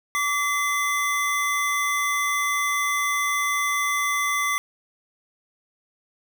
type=tone pair together; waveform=square; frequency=1153 / 2046 Hz; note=D6 / C7; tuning=-32 / -39 cents; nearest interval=minor seventh; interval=993 cents; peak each=-25 dBFS; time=0.15-4.58 s; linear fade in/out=0 ms; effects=none